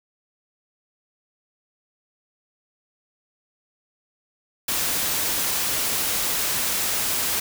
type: noise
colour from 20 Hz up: white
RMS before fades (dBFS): -24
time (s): 4.68-7.4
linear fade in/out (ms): 5
effects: none